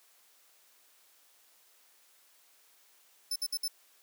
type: tone bursts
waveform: sawtooth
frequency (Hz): 5274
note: E8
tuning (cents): 0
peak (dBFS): -28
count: 4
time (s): 3.31-3.68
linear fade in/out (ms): 5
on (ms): 49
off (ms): 58
effects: white hiss -64 dBFS RMS until 4.02 s + high-pass 400 Hz 12 dB/octave